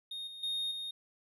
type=tone with level steps; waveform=triangle; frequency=3700 Hz; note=A#7; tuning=14 cents flat; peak=-37 / -43 / -31 / -36 dBFS; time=0.11-0.91 s; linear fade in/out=5 ms; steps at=0.27 / 0.43 / 0.71 s; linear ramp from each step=5 ms; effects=resampled to 32000 Hz